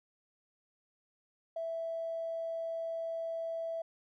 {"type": "tone with tanh clipping", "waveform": "triangle", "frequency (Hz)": 659.3, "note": "E5", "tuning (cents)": 0, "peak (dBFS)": -34, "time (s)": [1.56, 3.82], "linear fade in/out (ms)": 5, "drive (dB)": 2, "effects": []}